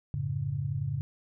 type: chord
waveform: sine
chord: F# minor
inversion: none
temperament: equal with one note detuned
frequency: 92.5 / 110 / 140.93 Hz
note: F#2 / A2 / C#3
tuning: 0 / 0 / +29 cents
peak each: -37 / -34 / -31 dBFS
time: 0.14-1.01 s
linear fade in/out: 0 ms
effects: none